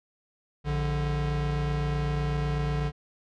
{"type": "tone pair together", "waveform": "square", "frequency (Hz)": [58.27, 146.83], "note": ["A#1", "D3"], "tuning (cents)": [0, 0], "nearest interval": "octave + major third", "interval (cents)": 1600, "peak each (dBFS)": [-31, -28], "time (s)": [0.64, 2.92], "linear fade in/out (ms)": 50, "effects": ["low-pass 4000 Hz 12 dB/octave"]}